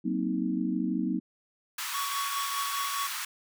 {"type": "chord", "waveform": "sine", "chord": "C half-diminished seventh", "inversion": "second", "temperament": "just", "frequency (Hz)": [188.37, 235.5, 261.6, 314], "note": ["Gb3", "Bb3", "C4", "Eb4"], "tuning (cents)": [31, 18, 0, 16], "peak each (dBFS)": -32, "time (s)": [0.04, 1.2], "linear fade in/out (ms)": 20}
{"type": "high-pass noise", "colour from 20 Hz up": "pink", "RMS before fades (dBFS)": -35, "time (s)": [1.78, 3.25], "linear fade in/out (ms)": 5, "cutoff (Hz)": 1000, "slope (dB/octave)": 48}
{"type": "tone with tremolo", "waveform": "square", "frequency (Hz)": 1120, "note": "C#6", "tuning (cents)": 18, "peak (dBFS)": -30, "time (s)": [1.94, 3.07], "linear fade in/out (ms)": 2, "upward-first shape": "triangle", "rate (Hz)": 4.9, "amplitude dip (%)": 50}
{"effects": []}